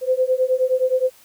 sine beating tone pair, 509 / 518.6 Hz, C5 / C5, -48 / -15 cents, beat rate 9.6 Hz, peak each -19 dBFS, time 0.01-1.11 s, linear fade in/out 50 ms, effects white hiss -51 dBFS RMS until 1.24 s

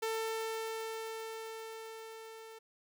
sawtooth tone with level ramp, 446.2 Hz, A4, 24 cents sharp, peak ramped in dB -29 to -45 dBFS, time 0.02-2.59 s, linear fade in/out 10 ms, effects none

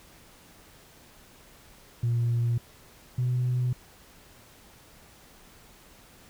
sine tone pair in turn, 118.3 / 124.73 Hz, A#2 / B2, +26 / +18 cents, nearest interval minor second, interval 92 cents, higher second, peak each -21 / -22 dBFS, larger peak first, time 2.03-2.58 / 3.18-3.73 s, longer neither, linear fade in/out 5 ms, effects tanh soft clip ceiling -20 dBFS + pink hiss -54 dBFS RMS until 6.29 s

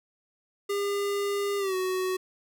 square tone with pitch glide, 403.4 to 372.1 Hz, G4 to F#4, +50 to +10 cents, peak -27 dBFS, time 0.69-2.17 s, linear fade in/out 10 ms, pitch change -140 cents, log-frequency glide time 1.58-1.75 s, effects none

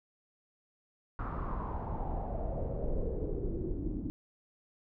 brown noise with low-pass filter sweep, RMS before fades -35 dBFS, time 1.19-4.1 s, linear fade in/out 0 ms, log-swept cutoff 1300 to 280 Hz, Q 4.8, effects none

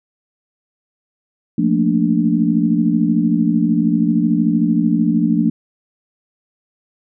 sine chord, Bb major seventh, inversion second, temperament equal, 174.61 / 220 / 233.1 / 293.7 Hz, F3 / A3 / Bb3 / D4, 0 / 0 / 0 / 0 cents, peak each -18 dBFS, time 1.58-5.5 s, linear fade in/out 5 ms, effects none

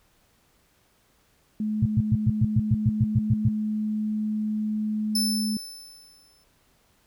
sine tone, 214 Hz, A3, 48 cents flat, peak -24 dBFS, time 1.6-5.57 s, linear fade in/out 2 ms
sine tone bursts, 116.54 Hz, A#2, in tune, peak -16 dBFS, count 12, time 1.82-3.486 s, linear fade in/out 5 ms, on 38 ms, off 110 ms
sawtooth tone with exponential decay, 5274 Hz, E8, in tune, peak -19 dBFS, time 5.15-6.44 s, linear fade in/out 5 ms, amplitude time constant 280 ms
effects pink hiss -64 dBFS RMS until 7.06 s

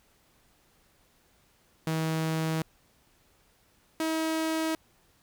sawtooth tone pair in turn, 160 / 320 Hz, D#3 / D#4, +49 / +49 cents, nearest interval octave, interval 1200 cents, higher second, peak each -23 dBFS, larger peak neither, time 1.87-2.62 / 4-4.75 s, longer neither, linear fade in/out 2 ms, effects pink hiss -65 dBFS RMS until 5.22 s

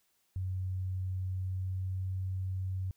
sine tone with pitch glide, 93.2 to 93.9 Hz, F#2 to F#2, +13 to +26 cents, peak -32 dBFS, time 0.36-2.91 s, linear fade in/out 0 ms, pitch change +13 cents, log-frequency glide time 1.3-2.08 s, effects white hiss -74 dBFS RMS until 2.96 s

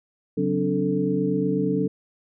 sine tone cluster, 138.2 / 184.6 / 262 / 290.4 / 441.7 Hz, C#3 / F#3 / C4 / D4 / A4, -5 / -4 / +2 / -19 / +7 cents, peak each -31 / -25 / -30 / -25 / -26 dBFS, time 0.37-1.88 s, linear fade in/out 10 ms, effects none

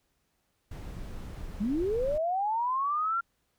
brown noise, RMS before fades -39 dBFS, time 0.71-2.18 s, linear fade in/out 5 ms
sine linear sweep, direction up, 190 to 1392 Hz, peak -26 dBFS, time 1.6-3.21 s, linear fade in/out 10 ms
effects pink hiss -75 dBFS RMS until 3.58 s

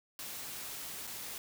white noise with dropouts, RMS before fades -43 dBFS, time 0.19-1.38 s, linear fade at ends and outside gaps 1 ms, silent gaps 1.07-1.074 s, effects none

